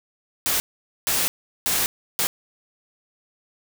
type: noise bursts at uneven times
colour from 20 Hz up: white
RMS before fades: -22 dBFS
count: 4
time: 0.46-0.6 / 1.07-1.28 / 1.66-1.86 / 2.19-2.27 s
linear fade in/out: 0 ms
effects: none